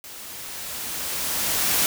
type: noise with level ramp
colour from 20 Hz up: white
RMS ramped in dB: -40 to -20 dBFS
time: 0.04-1.86 s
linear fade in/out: 0 ms
effects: none